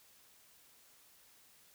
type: silence
effects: white hiss -64 dBFS RMS until 1.74 s